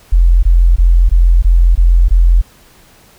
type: tone bursts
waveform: sine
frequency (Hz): 43.06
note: F1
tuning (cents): -24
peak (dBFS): -4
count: 7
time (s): 0.12-2.416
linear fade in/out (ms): 10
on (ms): 310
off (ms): 21
effects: pink hiss -45 dBFS RMS until 3.18 s